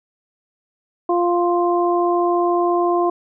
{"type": "harmonic tone", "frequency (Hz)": 349.2, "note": "F4", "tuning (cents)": 0, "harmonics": [1, 2, 3], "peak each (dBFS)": [-17, -20, -22], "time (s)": [1.09, 3.1], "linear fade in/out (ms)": 5, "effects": []}